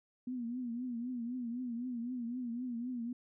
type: tone with vibrato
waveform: sine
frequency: 242.7 Hz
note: B3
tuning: 30 cents flat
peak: -36 dBFS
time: 0.27-3.13 s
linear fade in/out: 5 ms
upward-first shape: triangle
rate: 3.9 Hz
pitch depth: 110 cents each way
effects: none